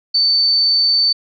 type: tone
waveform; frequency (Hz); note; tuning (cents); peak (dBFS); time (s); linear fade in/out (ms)
sine; 4539; C#8; +40; -11; 0.14-1.13; 10
effects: none